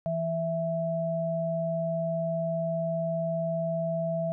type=tone pair together; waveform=sine; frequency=165 / 660 Hz; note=E3 / E5; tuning=+2 / +2 cents; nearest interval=2 octaves; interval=2400 cents; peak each=-31 / -28 dBFS; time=0.06-4.32 s; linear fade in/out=0 ms; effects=none